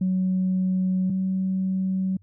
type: tone pair in turn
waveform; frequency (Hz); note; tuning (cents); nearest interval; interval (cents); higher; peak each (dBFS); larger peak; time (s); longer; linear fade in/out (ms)
sine; 186 / 188.71; F#3 / F#3; +9 / +34; unison; 25; second; -19 / -21; first; 0.01-1.1 / 1.1-2.17; first; 5
effects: tanh soft clip ceiling -16 dBFS + added 96 Hz sine -52 dBFS peak until 2.22 s